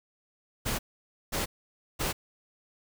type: noise bursts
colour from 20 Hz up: pink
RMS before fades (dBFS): -30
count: 3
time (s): 0.65-2.13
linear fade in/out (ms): 20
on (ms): 140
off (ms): 530
effects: none